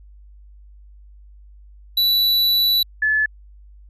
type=tone pair in turn; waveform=square / sine; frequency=3951 / 1726.7 Hz; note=B7 / A6; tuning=0 / -33 cents; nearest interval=octave + major second; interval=1433 cents; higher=first; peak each=-15 dBFS; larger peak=neither; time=1.97-2.83 / 3.02-3.26 s; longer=first; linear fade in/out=5 ms; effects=added 50 Hz sine -42 dBFS peak until 3.89 s + resampled to 32000 Hz